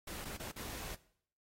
pink noise with dropouts, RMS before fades -45 dBFS, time 0.07-0.95 s, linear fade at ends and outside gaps 5 ms, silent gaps 0.247-0.252 / 0.369-0.397 / 0.516-0.561 s, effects noise-tail reverb RT60 0.6 s tail -18 dB re dry + AAC 48 kbps

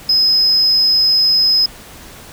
triangle tone, 5080 Hz, D#8, 35 cents sharp, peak -7 dBFS, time 0.09-1.66 s, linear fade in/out 5 ms, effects tanh soft clip ceiling -6 dBFS + pink hiss -37 dBFS RMS until 2.32 s

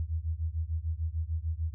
sine beating tone pair, 77.78 / 84.48 Hz, D#2 / E2, 0 / +43 cents, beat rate 6.7 Hz, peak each -32 / -33 dBFS, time 0-1.74 s, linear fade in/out 0 ms, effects none

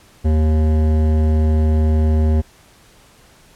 sine tone with hard clipping, 77.78 Hz, D#2, in tune, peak -14 dBFS, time 0.24-2.42 s, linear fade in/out 20 ms, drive 14 dB, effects pink hiss -49 dBFS RMS until 3.55 s + low-pass 12000 Hz 12 dB/octave

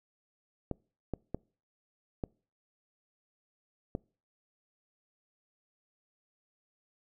clicks, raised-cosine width 2 ms, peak -20 dBFS, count 5, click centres 0.713 / 1.137 / 1.346 / 2.238 / 3.951 s, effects noise-tail reverb RT60 0.4 s tail -26 dB re dry

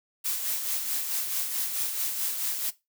blue noise with tremolo, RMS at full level -28 dBFS, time 0.24-2.71 s, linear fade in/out 20 ms, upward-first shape sine, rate 4.6 Hz, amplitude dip 45%, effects noise-tail reverb RT60 0.2 s tail -17 dB re dry

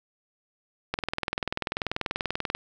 click train, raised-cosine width 0.3 ms, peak -11 dBFS, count 34, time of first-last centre 0.94-2.55 s, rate 20.5 Hz, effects none

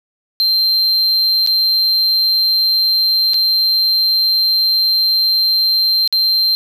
triangle tone with dropouts, 4146 Hz, C8, 17 cents flat, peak -10 dBFS, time 0.4-6.55 s, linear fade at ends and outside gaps 0 ms, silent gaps 1.464-1.473 / 3.335-3.342 / 6.076-6.126 s, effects none

